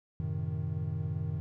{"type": "chord", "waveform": "triangle", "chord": "F# diminished seventh", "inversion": "none", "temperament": "equal", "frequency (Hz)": [92.5, 110, 130.81, 155.56], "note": ["F#2", "A2", "C3", "Eb3"], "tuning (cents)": [0, 0, 0, 0], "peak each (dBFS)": [-34, -37, -37, -33], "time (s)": [0.2, 1.4], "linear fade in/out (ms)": 0, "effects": []}